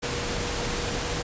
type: tone in noise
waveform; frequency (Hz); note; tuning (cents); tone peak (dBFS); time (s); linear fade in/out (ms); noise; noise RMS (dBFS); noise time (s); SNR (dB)
sine; 480; B4; -49; -36; 0.02-1.23; 20; pink; -29; 0.02-1.23; -10
effects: resampled to 16000 Hz